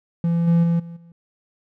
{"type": "tone with level steps", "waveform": "triangle", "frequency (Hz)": 169, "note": "E3", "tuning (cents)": 43, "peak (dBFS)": [-15, -11, -14, -31, -42], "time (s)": [0.24, 1.12], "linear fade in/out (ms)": 2, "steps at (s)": [0.47, 0.63, 0.79, 0.96], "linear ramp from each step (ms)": 10, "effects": []}